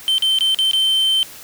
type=tone with dropouts; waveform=triangle; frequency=3100 Hz; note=G7; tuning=20 cents flat; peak=-12 dBFS; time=0.08-1.23 s; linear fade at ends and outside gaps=0 ms; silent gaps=0.182-0.223 / 0.387-0.408 / 0.546-0.588 / 0.712-0.733 s; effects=white hiss -38 dBFS RMS until 1.43 s